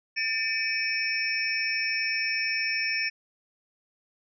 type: tone cluster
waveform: sine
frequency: 1789 / 2304 / 2537 / 5380 Hz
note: A6 / D7 / D#7 / E8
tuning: +28 / -34 / +33 / +34 cents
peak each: -31 dBFS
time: 0.16-3.1 s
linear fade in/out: 20 ms
effects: none